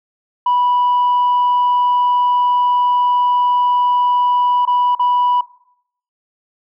sine tone with dropouts, 983 Hz, B5, 8 cents flat, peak -10 dBFS, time 0.46-5.41 s, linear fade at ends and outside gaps 5 ms, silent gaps 4.653-4.674 / 4.951-4.994 s, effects noise-tail reverb RT60 0.7 s tail -19 dB re dry + tanh soft clip ceiling -9 dBFS

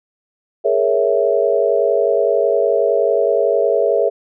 sine chord, A# half-diminished seventh, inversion third, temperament equal, 415.3 / 466.2 / 554.4 / 659.3 Hz, G#4 / A#4 / C#5 / E5, 0 / 0 / 0 / 0 cents, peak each -18 dBFS, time 0.64-4.1 s, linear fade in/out 20 ms, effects none

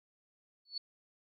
sine tone with exponential growth, 4434 Hz, C#8, in tune, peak -33 dBFS, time 0.65-0.78 s, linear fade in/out 5 ms, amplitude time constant 27 ms, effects none

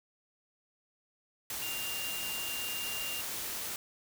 sine tone in noise, 2794 Hz, F7, in tune, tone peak -38 dBFS, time 1.62-3.21 s, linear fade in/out 2 ms, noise white, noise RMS -38 dBFS, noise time 1.5-3.76 s, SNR -3 dB, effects none

